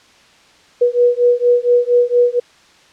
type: beating tone pair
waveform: sine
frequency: 483.8 / 488.1 Hz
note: B4 / B4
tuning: -36 / -20 cents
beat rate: 4.3 Hz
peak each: -13 dBFS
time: 0.81-2.4 s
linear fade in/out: 10 ms
effects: white hiss -48 dBFS RMS until 2.92 s + low-pass 5000 Hz 12 dB/octave